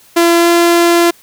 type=tone with pitch glide; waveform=sawtooth; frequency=339.9 to 342.3 Hz; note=F4 to F4; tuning=-47 to -35 cents; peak=-3 dBFS; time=0.16-1.11 s; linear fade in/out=10 ms; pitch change=+12 cents; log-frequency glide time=0.38-0.48 s; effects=white hiss -45 dBFS RMS until 1.22 s